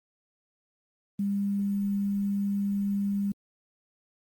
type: tone with quantisation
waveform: sine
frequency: 200.5 Hz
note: G3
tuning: 39 cents sharp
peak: -25 dBFS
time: 1.19-3.32 s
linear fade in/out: 5 ms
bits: 9
effects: Opus 24 kbps